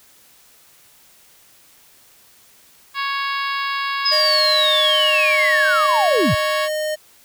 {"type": "harmonic tone", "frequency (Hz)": 554.4, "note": "C#5", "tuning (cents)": 0, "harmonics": [2, 3, 4, 5, 6, 7, 8, 9], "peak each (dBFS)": [-23, -27, -29, -31, -33, -34, -35, -36], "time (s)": [2.94, 6.69], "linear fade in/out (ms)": 50}
{"type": "linear sweep", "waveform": "sine", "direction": "down", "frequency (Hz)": [5100, 71.7], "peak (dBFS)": -15, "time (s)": [4.05, 6.35], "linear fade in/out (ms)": 10}
{"type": "tone", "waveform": "square", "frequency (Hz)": 614, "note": "D#5", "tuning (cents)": -23, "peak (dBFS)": -21, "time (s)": [4.11, 6.96], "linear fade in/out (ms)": 20}
{"effects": ["white hiss -51 dBFS RMS until 7.24 s"]}